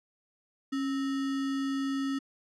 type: tone with sample-and-hold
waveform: sine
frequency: 273.1 Hz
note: C#4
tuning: 26 cents flat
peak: -28 dBFS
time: 0.72-2.19 s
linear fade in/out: 10 ms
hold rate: 1575 Hz
effects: low-pass 6000 Hz 12 dB/octave